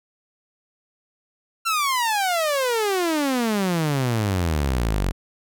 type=exponential sweep; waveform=sawtooth; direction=down; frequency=1379 to 43.65 Hz; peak=-16 dBFS; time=1.65-5.12 s; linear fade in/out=20 ms; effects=none